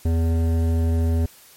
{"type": "tone with hard clipping", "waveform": "sine", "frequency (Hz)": 82.41, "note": "E2", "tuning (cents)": 0, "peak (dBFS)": -19, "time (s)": [0.05, 1.26], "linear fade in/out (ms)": 5, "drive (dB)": 13, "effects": ["white hiss -49 dBFS RMS until 1.56 s", "MP3 64 kbps"]}